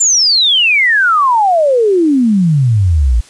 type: exponential sweep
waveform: sine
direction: down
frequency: 7380 to 54 Hz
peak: -7 dBFS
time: 0-3.21 s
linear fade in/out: 10 ms
effects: white hiss -41 dBFS RMS until 3.29 s + resampled to 22050 Hz